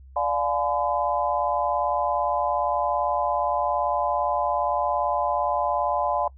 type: chord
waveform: sine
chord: D diminished seventh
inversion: none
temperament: just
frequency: 587.3 / 704.8 / 845.8 / 1014.9 Hz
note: D5 / F5 / Ab5 / Cb6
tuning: 0 / +16 / +31 / +47 cents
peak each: -27 dBFS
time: 0.16-6.28 s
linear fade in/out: 5 ms
effects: noise-tail reverb RT60 0.1 s tail -22 dB re dry + added 66 Hz sine -44 dBFS peak until 6.37 s

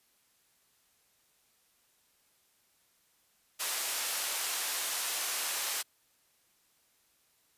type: band-pass noise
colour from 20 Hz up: white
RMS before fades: -34 dBFS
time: 3.59-5.83 s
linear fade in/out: 20 ms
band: 600 to 13000 Hz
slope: 12 dB/octave
effects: white hiss -70 dBFS RMS until 7.57 s + resampled to 32000 Hz

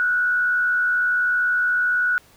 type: tone with frequency modulation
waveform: sine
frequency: 1468 Hz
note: F#6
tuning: 14 cents flat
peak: -17 dBFS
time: 0-2.18 s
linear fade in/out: 0 ms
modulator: 78.8 Hz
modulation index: 0.46
effects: pink hiss -53 dBFS RMS until 2.36 s

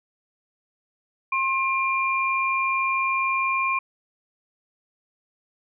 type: tone pair together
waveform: sine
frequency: 1064.8 / 2389 Hz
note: C6 / D7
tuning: +30 / +29 cents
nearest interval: octave + major second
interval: 1399 cents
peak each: -23 / -24 dBFS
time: 1.32-3.79 s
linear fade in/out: 5 ms
effects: none

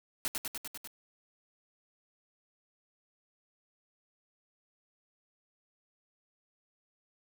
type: noise with echo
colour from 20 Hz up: white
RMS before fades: -33 dBFS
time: 0.25-0.28 s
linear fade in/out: 0 ms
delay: 99 ms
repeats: 6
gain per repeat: -2 dB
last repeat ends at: 0.874 s
effects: none

